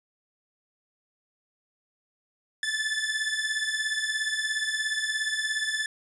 sawtooth beating tone pair, 1735 / 1752 Hz, A6 / A6, -25 / -8 cents, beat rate 17 Hz, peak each -26 dBFS, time 2.63-5.86 s, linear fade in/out 2 ms, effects resampled to 24000 Hz

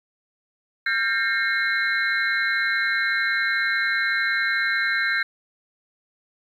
sine tone cluster, 1378 / 1587 / 1818 / 2152 / 4026 Hz, F6 / G6 / A#6 / C7 / B7, -24 / +21 / -44 / +48 / +33 cents, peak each -31 / -23 / -26 / -27 / -32 dBFS, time 0.86-5.23 s, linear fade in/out 5 ms, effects 9-bit

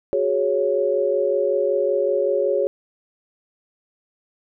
sine chord, F# suspended second, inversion none, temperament equal, 370 / 415.3 / 554.4 Hz, F#4 / G#4 / C#5, 0 / 0 / 0 cents, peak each -24 / -22 / -20 dBFS, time 0.13-2.67 s, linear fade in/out 0 ms, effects none

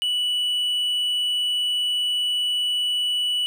triangle tone, 2955 Hz, F#7, 3 cents flat, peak -19 dBFS, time 0.02-3.46 s, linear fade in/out 0 ms, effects none

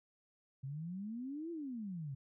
sine exponential two-way sweep, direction up then down, 130 to 345.6 to 130 Hz, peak -40 dBFS, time 0.63-2.15 s, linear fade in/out 10 ms, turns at 1.51 s, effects none

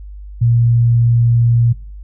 sine tone, 117.8 Hz, A#2, 19 cents sharp, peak -9 dBFS, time 0.41-1.73 s, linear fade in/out 10 ms, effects noise-tail reverb RT60 0.4 s tail -20 dB re dry + added 50 Hz sine -29 dBFS peak until 2.03 s

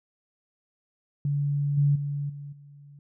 sine tone with level steps, 143.3 Hz, D3, 42 cents flat, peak -23 / -18 / -27 / -36 / -46 dBFS, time 1.25-2.99 s, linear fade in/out 2 ms, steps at 1.77 / 1.95 / 2.29 / 2.52 s, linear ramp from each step 10 ms, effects none

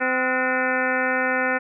harmonic tone with a mistuned harmonic, 257.2 Hz, C4, 30 cents flat, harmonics 1 / 2 / 3 / 4 / 5 / 6 / 7 / 8 / 9 / 10, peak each -29 / -26 / -29 / -33 / -33 / -25 / -26 / -32 / -33 / -37 dBFS, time 0-1.59 s, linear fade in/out 20 ms, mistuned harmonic 6, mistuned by -93 cents, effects none

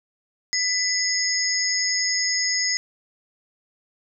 sine tone cluster, 2001 / 5010 / 5200 / 6600 Hz, B6 / D#8 / E8 / G#8, +22 / +11 / -24 / -12 cents, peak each -26 dBFS, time 0.53-2.77 s, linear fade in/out 0 ms, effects none

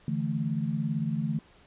sine chord, D suspended second, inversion none, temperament equal, 146.83 / 164.81 / 220 Hz, D3 / E3 / A3, 0 / 0 / 0 cents, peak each -31 dBFS, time 0.08-1.39 s, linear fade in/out 2 ms, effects pink hiss -58 dBFS RMS until 1.66 s + resampled to 8000 Hz

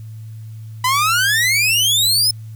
sawtooth exponential sweep, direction up, 987.8 to 5274 Hz, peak -10 dBFS, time 0.84-2.31 s, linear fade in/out 5 ms, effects added 110 Hz sine -30 dBFS peak until 2.55 s + white hiss -55 dBFS RMS until 2.55 s

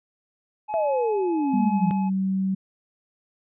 triangle tone with tremolo, 850 Hz, G#5, 40 cents sharp, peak -24 dBFS, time 0.68-2.1 s, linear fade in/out 20 ms, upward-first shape sine, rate 1.2 Hz, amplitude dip 45%
sine exponential sweep, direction down, 676 to 164.81 Hz, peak -21 dBFS, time 0.74-1.91 s, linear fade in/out 0 ms
sine tone with pitch glide, 199.6 to 191.03 Hz, G3 to G3, +32 to -44 cents, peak -21 dBFS, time 1.53-2.55 s, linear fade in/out 10 ms, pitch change -76 cents, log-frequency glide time 1.74-2.08 s
effects resampled to 8000 Hz

